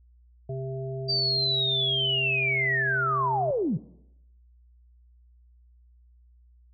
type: harmonic tone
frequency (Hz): 132.4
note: C3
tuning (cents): +21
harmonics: 1 / 3 / 5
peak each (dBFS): -31 / -36 / -38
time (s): 0.49-3.51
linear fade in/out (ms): 5
type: linear sweep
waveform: sine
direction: down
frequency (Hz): 4699 to 116.54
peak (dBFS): -23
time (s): 1.08-3.78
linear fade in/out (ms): 20
effects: noise-tail reverb RT60 0.8 s tail -18 dB re dry + added 60 Hz sine -54 dBFS peak until 6.73 s